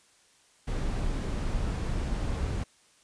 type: noise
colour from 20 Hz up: brown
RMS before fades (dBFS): -30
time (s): 0.67-2.64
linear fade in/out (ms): 10
effects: white hiss -62 dBFS RMS until 3.03 s + resampled to 22050 Hz